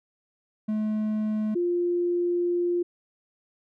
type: tone pair in turn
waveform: triangle / sine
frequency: 214.6 / 350.1 Hz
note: A3 / F4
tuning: -43 / +4 cents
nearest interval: minor sixth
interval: 847 cents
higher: second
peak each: -22 / -22 dBFS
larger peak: neither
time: 0.68-1.55 / 1.55-2.83 s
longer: second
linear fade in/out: 10 ms
effects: none